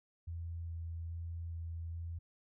sine tone with vibrato, 83.6 Hz, E2, 25 cents sharp, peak -39 dBFS, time 0.27-2.19 s, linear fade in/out 10 ms, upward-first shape square, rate 1.2 Hz, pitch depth 9 cents each way, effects none

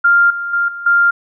sine tone with level steps, 1396.9 Hz, F6, in tune, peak -7 / -19 / -12 / -24 / -8 dBFS, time 0.04-1.11 s, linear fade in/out 10 ms, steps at 0.3 / 0.53 / 0.68 / 0.86 s, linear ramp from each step 5 ms, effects none

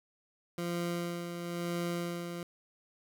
20% pulse tone with tremolo, 172.7 Hz, F3, 19 cents flat, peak -27 dBFS, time 0.58-2.43 s, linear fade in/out 2 ms, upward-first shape sine, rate 1 Hz, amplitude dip 50%, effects none

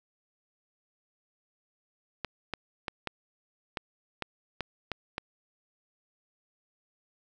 clicks, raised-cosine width 0.3 ms, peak -16 dBFS, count 9, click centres 2.247 / 2.537 / 2.882 / 3.073 / 3.772 / 4.223 / 4.607 / 4.917 / 5.181 s, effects none

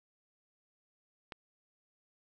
click, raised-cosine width 0.3 ms, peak -26 dBFS, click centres 1.322 s, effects none

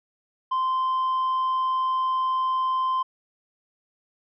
sine tone with tanh clipping, 1039 Hz, C6, 12 cents flat, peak -22 dBFS, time 0.51-3.03 s, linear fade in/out 10 ms, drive 2 dB, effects none

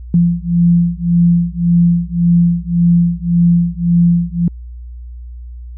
sine beating tone pair, 171.3 / 173.1 Hz, F3 / F3, -33 / -15 cents, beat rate 1.8 Hz, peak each -12 dBFS, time 0.14-4.48 s, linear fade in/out 2 ms, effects added 60 Hz sine -27 dBFS peak until 5.77 s

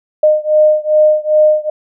sine beating tone pair, 611 / 613.5 Hz, D#5 / D#5, -32 / -25 cents, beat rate 2.5 Hz, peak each -10 / -11 dBFS, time 0.23-1.7 s, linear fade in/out 5 ms, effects none

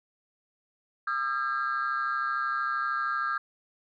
sine tone cluster, 1215 / 1348 / 1612 Hz, D#6 / E6 / G6, -42 / +38 / +48 cents, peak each -30 dBFS, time 1.07-3.38 s, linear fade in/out 5 ms, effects tanh soft clip ceiling -21 dBFS

